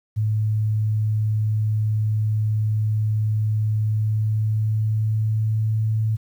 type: tone with pitch glide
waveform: sine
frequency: 107.7 to 109.71 Hz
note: A2 to A2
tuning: -37 to -5 cents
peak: -18 dBFS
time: 0.16-6.17 s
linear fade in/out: 20 ms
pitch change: +32 cents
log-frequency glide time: 3.83-6.02 s
effects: 9-bit